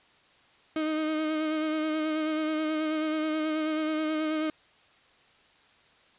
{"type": "tone with vibrato", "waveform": "35% pulse", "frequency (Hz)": 311.1, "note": "D#4", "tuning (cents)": 0, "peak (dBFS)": -25, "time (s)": [0.76, 4.5], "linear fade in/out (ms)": 2, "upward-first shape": "sine", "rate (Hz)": 9.3, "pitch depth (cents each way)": 25, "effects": ["white hiss -60 dBFS RMS until 6.18 s", "resampled to 8000 Hz"]}